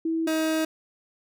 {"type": "tone pair in turn", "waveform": ["sine", "30% pulse"], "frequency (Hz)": [325.5, 317], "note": ["E4", "D#4"], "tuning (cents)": [-22, 32], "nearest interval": "unison", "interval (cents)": 46, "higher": "first", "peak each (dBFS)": [-23, -20], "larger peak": "second", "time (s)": [[0.05, 0.27], [0.27, 0.65]], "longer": "second", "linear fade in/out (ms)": 5, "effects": []}